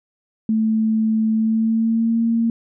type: tone with pitch glide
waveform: sine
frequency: 220 to 229.6 Hz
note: A3 to A#3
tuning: 0 to -26 cents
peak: -15 dBFS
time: 0.49-2.5 s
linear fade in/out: 2 ms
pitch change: +74 cents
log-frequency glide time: 1.33-2.21 s
effects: none